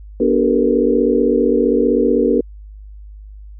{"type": "tone cluster", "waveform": "sine", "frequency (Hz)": [243.6, 292.8, 383.1, 444.2, 479.7], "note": ["B3", "D4", "G4", "A4", "A#4"], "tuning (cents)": [-24, -5, -40, 16, 50], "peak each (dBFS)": -18, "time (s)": [0.2, 2.41], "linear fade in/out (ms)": 5, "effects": ["added 51 Hz sine -33 dBFS peak until 3.59 s"]}